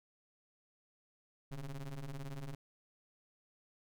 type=ring-modulated tone; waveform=square; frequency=68 Hz; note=C#2; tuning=33 cents flat; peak=-39 dBFS; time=1.51-2.55 s; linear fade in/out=5 ms; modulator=76.9 Hz; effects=none